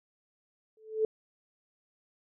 sine tone with exponential growth, 437 Hz, A4, 12 cents flat, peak -21 dBFS, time 0.77-1.05 s, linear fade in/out 2 ms, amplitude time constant 59 ms, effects none

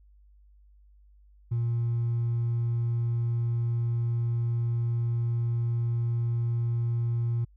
triangle tone with hard clipping, 117.5 Hz, A#2, 14 cents sharp, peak -24 dBFS, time 1.51-7.45 s, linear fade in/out 10 ms, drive 2 dB, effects added 50 Hz sine -54 dBFS peak until 7.56 s

